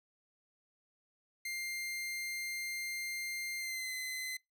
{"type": "tone with pitch glide", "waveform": "sawtooth", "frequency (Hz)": [2100, 2043], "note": ["C7", "C7"], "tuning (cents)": [6, -42], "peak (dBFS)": -34, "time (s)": [1.45, 4.37], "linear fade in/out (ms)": 5, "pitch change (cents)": -48, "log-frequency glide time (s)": [3.59, 3.93], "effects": ["noise-tail reverb RT60 0.2 s tail -25 dB re dry"]}